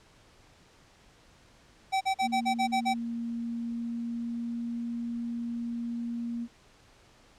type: tone bursts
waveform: square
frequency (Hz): 769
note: G5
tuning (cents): -33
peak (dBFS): -25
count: 8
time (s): 1.92-2.942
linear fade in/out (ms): 20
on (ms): 91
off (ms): 42
type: tone with pitch glide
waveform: sine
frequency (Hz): 233.3 to 235.2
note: A#3 to A#3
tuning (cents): +2 to +16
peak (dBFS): -31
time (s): 2.21-6.48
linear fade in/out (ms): 50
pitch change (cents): +14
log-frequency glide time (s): 3.31-4.82
effects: pink hiss -59 dBFS RMS until 7.38 s + low-pass 7000 Hz 12 dB/octave